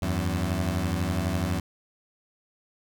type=beating tone pair; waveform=20% pulse; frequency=82.5 / 94.5 Hz; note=E2 / F#2; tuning=+2 / +37 cents; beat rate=12 Hz; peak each=-23 dBFS; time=0.02-1.6 s; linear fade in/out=5 ms; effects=none